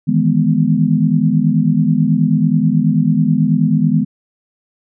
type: chord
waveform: sine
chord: E major seventh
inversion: third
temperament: equal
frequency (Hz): 155.56 / 164.81 / 207.7 / 246.9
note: D#3 / E3 / G#3 / B3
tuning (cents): 0 / 0 / 0 / 0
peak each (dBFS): -16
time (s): 0.07-4.05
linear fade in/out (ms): 20
effects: none

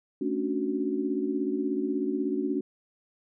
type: chord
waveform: sine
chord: D major seventh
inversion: second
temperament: equal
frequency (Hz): 220 / 277.2 / 293.7 / 370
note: A3 / C#4 / D4 / F#4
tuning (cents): 0 / 0 / 0 / 0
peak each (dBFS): -34 / -30 / -32 / -31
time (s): 0.21-2.61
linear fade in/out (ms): 5
effects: none

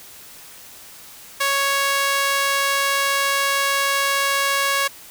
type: tone with high-pass filter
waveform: sawtooth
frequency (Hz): 554.4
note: C#5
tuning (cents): 0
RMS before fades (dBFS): -20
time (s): 1.4-4.88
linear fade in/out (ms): 10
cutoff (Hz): 1200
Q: 0.96
effects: white hiss -42 dBFS RMS until 5.1 s

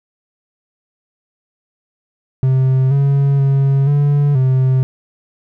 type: tone with pitch steps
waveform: triangle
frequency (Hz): 131.2 / 139.4 / 137.3 / 144.2 / 130.5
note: C3 / C#3 / C#3 / D3 / C3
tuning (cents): +5 / +10 / -16 / -31 / -4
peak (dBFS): -8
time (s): 2.43-4.83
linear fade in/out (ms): 0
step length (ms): 480
effects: none

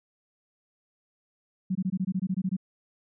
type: tone bursts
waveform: sine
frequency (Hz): 187.3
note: F#3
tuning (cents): +21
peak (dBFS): -24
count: 12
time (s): 1.7-2.567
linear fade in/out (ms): 10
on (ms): 53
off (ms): 21
effects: none

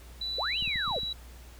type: tone with pitch glide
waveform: sine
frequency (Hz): 3965 to 3913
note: B7 to B7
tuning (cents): +6 to -17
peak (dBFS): -31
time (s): 0.21-1.13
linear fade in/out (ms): 5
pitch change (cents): -23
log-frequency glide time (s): 0.52-0.66
type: linear two-way sweep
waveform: sine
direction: up then down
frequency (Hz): 415.3 to 3136 to 415.3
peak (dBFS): -30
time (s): 0.38-0.99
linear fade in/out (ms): 5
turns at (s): 0.59
type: clicks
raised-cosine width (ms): 5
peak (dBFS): -29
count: 7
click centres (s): 0.625 / 0.677 / 0.758 / 0.879 / 0.911 / 0.964 / 1.033
effects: added 60 Hz sine -46 dBFS peak until 1.59 s + pink hiss -54 dBFS RMS until 1.59 s

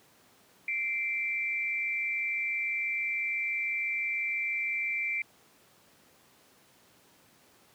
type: tone pair together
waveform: sine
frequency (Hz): 2092 / 2342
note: C7 / D7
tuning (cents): -1 / -5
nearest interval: major second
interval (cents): 196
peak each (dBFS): -34 / -30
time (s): 0.68-5.22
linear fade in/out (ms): 2
effects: pink hiss -61 dBFS RMS until 7.74 s + high-pass 150 Hz 12 dB/octave

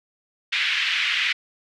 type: band-pass noise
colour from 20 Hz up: white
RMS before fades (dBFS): -23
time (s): 0.52-1.33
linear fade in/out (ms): 10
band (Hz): 1800 to 3100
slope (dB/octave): 24
effects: none

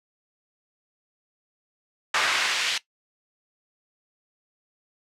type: noise with high-pass filter sweep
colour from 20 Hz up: brown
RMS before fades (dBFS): -24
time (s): 2.14-2.78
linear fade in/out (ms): 5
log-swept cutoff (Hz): 1400 to 2900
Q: 1.1
effects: noise-tail reverb RT60 0.1 s tail -17 dB re dry + low-pass 7000 Hz 12 dB/octave

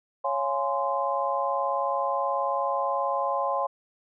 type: chord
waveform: sine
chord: Db major seventh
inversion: none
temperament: just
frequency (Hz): 554.4 / 693 / 831.5 / 1039.4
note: Db5 / F5 / Ab5 / C6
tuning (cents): 0 / -14 / +2 / -12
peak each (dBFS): -29 / -32 / -30 / -28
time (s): 0.24-3.67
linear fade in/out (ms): 10
effects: none

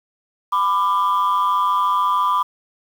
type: tone pair together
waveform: sine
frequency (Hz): 1000 / 1186.1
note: B5 / D6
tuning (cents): +21 / +17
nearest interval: minor third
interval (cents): 296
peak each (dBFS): -16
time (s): 0.52-2.43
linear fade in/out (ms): 10
effects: tanh soft clip ceiling -12 dBFS + 7-bit

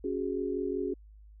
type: chord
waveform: sine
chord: C# suspended fourth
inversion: none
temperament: equal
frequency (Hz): 277.2 / 370 / 415.3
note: C#4 / F#4 / G#4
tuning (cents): 0 / 0 / 0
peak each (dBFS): -35 / -33 / -34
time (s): 0.04-0.94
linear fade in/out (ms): 5
effects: added 52 Hz sine -50 dBFS peak until 1.4 s

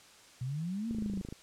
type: exponential two-way sweep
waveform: sine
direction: up then down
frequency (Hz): 121 to 233.1 to 189.6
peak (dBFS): -33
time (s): 0.41-1.21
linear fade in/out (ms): 5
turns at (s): 0.88
type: click train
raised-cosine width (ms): 3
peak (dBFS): -28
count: 12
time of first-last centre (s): 0.91-1.325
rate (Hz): 26.5
effects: white hiss -57 dBFS RMS until 1.42 s + low-pass 8000 Hz 12 dB/octave

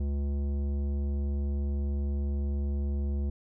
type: tone with tanh clipping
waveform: sine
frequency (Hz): 70.8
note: C#2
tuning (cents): +37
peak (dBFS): -29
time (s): 0-3.3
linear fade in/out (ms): 5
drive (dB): 13
effects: none

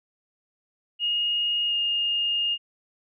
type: tone with pitch glide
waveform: sine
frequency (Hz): 2860 to 2835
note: F7 to F7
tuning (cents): +41 to +25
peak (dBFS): -22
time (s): 0.99-2.58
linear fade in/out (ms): 50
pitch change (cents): -16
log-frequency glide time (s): 1.67-1.74
effects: none

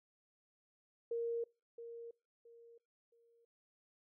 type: tone with echo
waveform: sine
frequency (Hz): 466.2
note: A#4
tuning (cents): 0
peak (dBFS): -35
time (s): 1.11-1.44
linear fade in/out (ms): 5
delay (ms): 670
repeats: 3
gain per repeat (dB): -11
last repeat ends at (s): 3.45
effects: noise-tail reverb RT60 0.3 s tail -25 dB re dry

